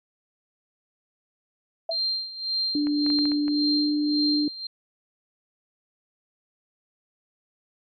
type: tone with exponential decay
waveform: sine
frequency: 659.3 Hz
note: E5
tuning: in tune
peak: -21 dBFS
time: 1.89-1.99 s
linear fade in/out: 5 ms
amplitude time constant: 21 ms
type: tone with tremolo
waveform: sine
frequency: 4171 Hz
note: C8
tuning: 6 cents flat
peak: -22 dBFS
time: 1.91-4.67 s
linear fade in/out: 5 ms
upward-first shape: sine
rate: 1.8 Hz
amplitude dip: 80%
type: tone with pitch glide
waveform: sine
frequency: 293.7 to 296.6 Hz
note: D4 to D4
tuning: 0 to +17 cents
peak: -21 dBFS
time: 2.75-4.48 s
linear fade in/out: 2 ms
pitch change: +17 cents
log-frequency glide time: 3.42-3.84 s
type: clicks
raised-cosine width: 0.5 ms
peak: -23 dBFS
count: 7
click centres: 2.87 / 3.064 / 3.102 / 3.188 / 3.255 / 3.318 / 3.481 s
effects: MP3 96 kbps